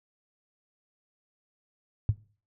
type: tone with exponential decay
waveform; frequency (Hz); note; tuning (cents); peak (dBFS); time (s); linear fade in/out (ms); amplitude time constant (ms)
sine; 106; G#2; +36; -16; 2.09-2.17; 0; 16
effects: noise-tail reverb RT60 0.4 s tail -20 dB re dry